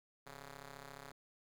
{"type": "ring-modulated tone", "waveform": "5% pulse", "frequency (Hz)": 139.4, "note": "C#3", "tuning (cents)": 10, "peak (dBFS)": -36, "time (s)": [0.26, 1.12], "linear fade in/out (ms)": 10, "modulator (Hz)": 296, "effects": []}